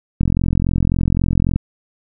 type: click train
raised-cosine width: 5 ms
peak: -4 dBFS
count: 60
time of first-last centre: 0.21-1.56 s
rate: 43.7 Hz
effects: none